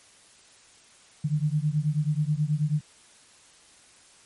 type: beating tone pair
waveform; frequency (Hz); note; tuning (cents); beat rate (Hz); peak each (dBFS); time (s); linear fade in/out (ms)
sine; 146.83 / 156.13; D3 / D#3; 0 / +6; 9.3; -25 / -26; 1.24-2.81; 10
effects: white hiss -55 dBFS RMS until 4.25 s + MP3 48 kbps